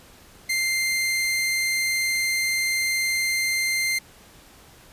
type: tone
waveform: sawtooth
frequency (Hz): 2093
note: C7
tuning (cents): 0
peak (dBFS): -18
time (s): 0.49-3.99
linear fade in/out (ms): 10
effects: pink hiss -50 dBFS RMS until 4.92 s + resampled to 32000 Hz